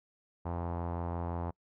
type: tone with low-pass filter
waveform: sawtooth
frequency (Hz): 85.8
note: F2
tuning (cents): -30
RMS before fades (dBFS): -36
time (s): 0.45-1.51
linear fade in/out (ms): 10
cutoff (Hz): 910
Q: 2.8
effects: noise-tail reverb RT60 0.1 s tail -26 dB re dry